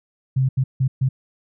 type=tone bursts at uneven times; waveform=sine; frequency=131.6 Hz; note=C3; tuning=10 cents sharp; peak=-15 dBFS; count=4; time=0.36-0.49 / 0.57-0.64 / 0.8-0.88 / 1.01-1.09 s; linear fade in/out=10 ms; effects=none